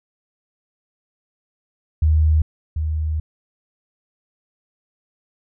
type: tone pair in turn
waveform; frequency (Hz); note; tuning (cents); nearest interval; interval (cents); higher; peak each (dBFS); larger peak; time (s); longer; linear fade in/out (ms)
sine; 77.78 / 77.78; D#2 / D#2; 0 / 0; unison; 0; neither; -12 / -19; first; 2.02-2.42 / 2.76-3.2; second; 5
effects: none